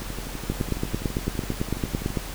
two click trains, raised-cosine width 3 ms, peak -20 / -11 dBFS, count 26 / 16, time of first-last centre 0.02-2.103 / 0.5-2.172 s, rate 12 / 8.97 Hz, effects added 43 Hz sine -35 dBFS peak until 2.34 s + pink hiss -37 dBFS RMS until 2.34 s

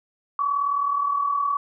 sine tone pair together, 1100 / 1139.3 Hz, C#6 / C#6, -14 / +47 cents, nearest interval minor second, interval 61 cents, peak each -29 / -21 dBFS, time 0.39-1.57 s, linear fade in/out 2 ms, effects none

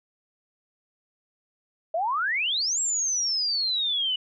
sine exponential two-way sweep, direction up then down, 624 to 7660 to 2937 Hz, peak -23 dBFS, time 1.94-4.16 s, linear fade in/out 5 ms, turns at 2.8 s, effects none

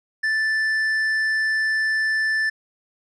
triangle tone with tanh clipping, 1760 Hz, A6, in tune, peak -20 dBFS, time 0.23-2.5 s, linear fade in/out 10 ms, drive 10 dB, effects none

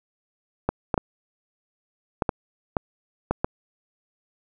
clicks, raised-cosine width 1 ms, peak -7 dBFS, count 8, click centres 0.69 / 0.942 / 0.978 / 2.222 / 2.292 / 2.768 / 3.31 / 3.445 s, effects none

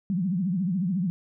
sine tone with vibrato, 183.4 Hz, F#3, 15 cents flat, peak -23 dBFS, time 0.1-1.1 s, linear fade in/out 0 ms, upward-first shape triangle, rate 14 Hz, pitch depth 220 cents each way, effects none

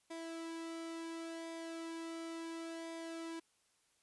sawtooth tone with flanger, 329.6 Hz, E4, in tune, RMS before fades -45 dBFS, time 0.1-3.4 s, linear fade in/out 10 ms, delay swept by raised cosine 0.7 to 1.9 ms, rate 0.71 Hz, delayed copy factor -0.5, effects white hiss -75 dBFS RMS until 4.02 s + resampled to 24000 Hz

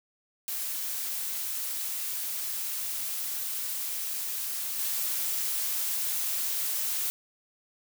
blue noise with level steps, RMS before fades -33 / -30 dBFS, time 0.48-7.1 s, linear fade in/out 0 ms, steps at 4.78 s, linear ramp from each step 10 ms, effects none

